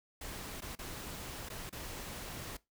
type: noise with dropouts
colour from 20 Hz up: pink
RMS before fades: -44 dBFS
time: 0.21-2.57 s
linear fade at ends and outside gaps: 5 ms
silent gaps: 0.607-0.619 / 0.753-0.789 / 1.489-1.5 / 1.695-1.726 s
effects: noise-tail reverb RT60 0.2 s tail -20 dB re dry